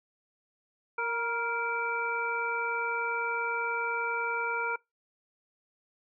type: harmonic tone with a mistuned harmonic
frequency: 465.1 Hz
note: A#4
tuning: 4 cents flat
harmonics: 1 / 2 / 3 / 5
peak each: -36 / -33 / -32 / -36 dBFS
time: 0.98-4.76 s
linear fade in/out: 5 ms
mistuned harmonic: 2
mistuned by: +33 cents
effects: noise-tail reverb RT60 0.2 s tail -24 dB re dry

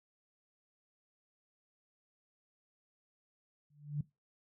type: tone with exponential growth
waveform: sine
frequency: 146.83 Hz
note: D3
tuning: in tune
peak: -29 dBFS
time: 3.7-4.01 s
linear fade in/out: 5 ms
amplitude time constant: 67 ms
effects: noise-tail reverb RT60 0.2 s tail -19 dB re dry

